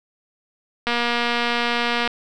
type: click train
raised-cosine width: 0.3 ms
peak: -6 dBFS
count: 288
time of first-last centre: 0.87-2.076 s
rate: 238 Hz
effects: none